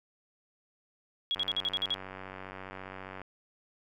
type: tone bursts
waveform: sine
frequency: 3322 Hz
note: G#7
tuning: in tune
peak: -27 dBFS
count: 8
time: 1.31-1.942 s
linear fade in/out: 0 ms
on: 37 ms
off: 48 ms
type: click train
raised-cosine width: 0.5 ms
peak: -27 dBFS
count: 177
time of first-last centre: 1.36-3.217 s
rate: 94.8 Hz
effects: none